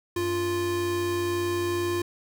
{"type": "tone pair together", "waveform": "square", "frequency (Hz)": [95.7, 349.2], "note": ["G2", "F4"], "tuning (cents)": [-41, 0], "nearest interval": "octave + minor seventh", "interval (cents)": 2241, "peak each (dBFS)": [-35, -26], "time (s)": [0.16, 2.02], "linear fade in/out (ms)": 5, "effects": []}